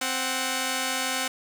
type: tone pair together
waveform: 5% pulse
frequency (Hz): 261.6 / 742.3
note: C4 / F#5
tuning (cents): 0 / +5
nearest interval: octave + tritone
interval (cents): 1805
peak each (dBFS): -17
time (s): 0.01-1.28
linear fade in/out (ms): 5
effects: none